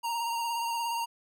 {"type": "tone with vibrato", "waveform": "square", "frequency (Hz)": 931, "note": "A#5", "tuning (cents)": -2, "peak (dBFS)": -30, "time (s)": [0.03, 1.06], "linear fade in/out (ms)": 20, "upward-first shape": "triangle", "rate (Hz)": 17, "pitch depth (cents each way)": 31, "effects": []}